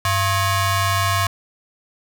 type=ring-modulated tone; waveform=sawtooth; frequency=587.3 Hz; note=D5; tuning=in tune; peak=-10 dBFS; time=0.05-1.27 s; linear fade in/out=2 ms; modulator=490 Hz; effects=none